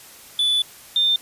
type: tone pair in turn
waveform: triangle / sine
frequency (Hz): 3474 / 3599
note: A7 / A7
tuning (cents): -23 / +38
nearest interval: minor second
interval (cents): 61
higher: second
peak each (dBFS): -15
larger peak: neither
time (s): 0.39-0.62 / 0.96-1.16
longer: first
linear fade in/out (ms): 2
effects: white hiss -44 dBFS RMS until 1.21 s + resampled to 32000 Hz